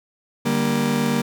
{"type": "chord", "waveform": "35% pulse", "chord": "G minor", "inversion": "second", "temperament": "just", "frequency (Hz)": [147, 196, 235.2], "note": ["D3", "G3", "Bb3"], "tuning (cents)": [2, 0, 16], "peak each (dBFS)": [-24, -23, -19], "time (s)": [0.45, 1.22], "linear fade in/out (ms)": 10, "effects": []}